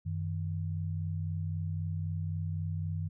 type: tone pair together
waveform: sine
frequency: 94.06 / 157.9 Hz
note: F#2 / D#3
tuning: +29 / +26 cents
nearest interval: major sixth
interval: 897 cents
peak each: -33 / -36 dBFS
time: 0.05-3.09 s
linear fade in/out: 20 ms
effects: none

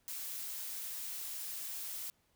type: noise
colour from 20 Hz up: blue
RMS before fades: -42 dBFS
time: 0.08-2.1 s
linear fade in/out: 0 ms
effects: pink hiss -74 dBFS RMS until 2.35 s

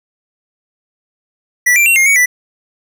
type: tone with pitch steps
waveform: square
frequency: 1959 / 2358 / 2735 / 2130 / 2240 / 1976 Hz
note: B6 / D7 / F7 / C7 / C#7 / B6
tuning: -15 / +6 / -37 / +30 / +18 / 0 cents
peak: -8 dBFS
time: 1.66-2.26 s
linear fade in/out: 10 ms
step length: 100 ms
effects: none

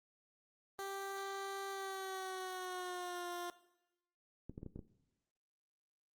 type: tone with pitch glide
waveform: 15% pulse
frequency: 392 to 351.3 Hz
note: G4 to F4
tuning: 0 to +10 cents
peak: -35 dBFS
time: 0.79-3.5 s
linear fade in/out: 0 ms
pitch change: -190 cents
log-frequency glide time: 1.69-3.29 s
type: clicks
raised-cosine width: 3 ms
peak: -33 dBFS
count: 6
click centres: 4.496 / 4.579 / 4.631 / 4.663 / 4.76 / 4.792 s
effects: noise-tail reverb RT60 0.9 s tail -17 dB re dry + Opus 24 kbps

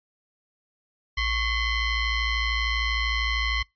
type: ring-modulated tone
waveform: sawtooth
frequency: 1046.5 Hz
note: C6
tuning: in tune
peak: -16 dBFS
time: 1.17-3.63 s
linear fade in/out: 10 ms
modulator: 990 Hz
effects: noise-tail reverb RT60 0.2 s tail -25 dB re dry + resampled to 11025 Hz

